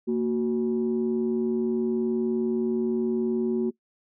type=tone pair together; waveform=sine; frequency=230.8 / 370 Hz; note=A#3 / F#4; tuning=-17 / 0 cents; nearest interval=minor sixth; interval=817 cents; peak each=-24 dBFS; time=0.07-3.71 s; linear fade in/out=20 ms; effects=noise-tail reverb RT60 0.1 s tail -20 dB re dry + tanh soft clip ceiling -17 dBFS